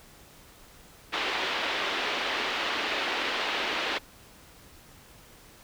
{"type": "band-pass noise", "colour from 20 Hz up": "white", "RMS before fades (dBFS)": -30, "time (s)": [1.12, 3.99], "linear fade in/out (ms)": 20, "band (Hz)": [270, 3500], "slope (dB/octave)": 24, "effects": ["pink hiss -53 dBFS RMS until 5.63 s"]}